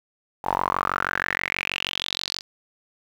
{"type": "tone with band-pass filter sweep", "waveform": "sawtooth", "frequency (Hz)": 46.25, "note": "F#1", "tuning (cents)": 0, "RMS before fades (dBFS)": -27, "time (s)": [0.43, 2.42], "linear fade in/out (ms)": 50, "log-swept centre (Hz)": [840, 4900], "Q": 6.2, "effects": ["8-bit"]}